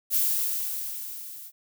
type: noise with level ramp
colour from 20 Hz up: violet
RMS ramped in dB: -22 to -43 dBFS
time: 0.1-1.52 s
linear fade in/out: 50 ms
effects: none